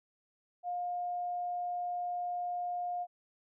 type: tone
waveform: sine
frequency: 710 Hz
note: F5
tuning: 28 cents sharp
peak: -33 dBFS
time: 0.63-3.07 s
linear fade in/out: 50 ms
effects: none